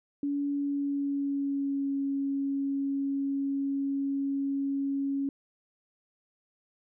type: tone with pitch glide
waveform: sine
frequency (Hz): 284.4 to 276.6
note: C#4 to C#4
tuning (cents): +45 to -4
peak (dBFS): -27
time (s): 0.23-5.29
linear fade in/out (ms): 2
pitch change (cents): -49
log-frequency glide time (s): 0.48-1.96
effects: none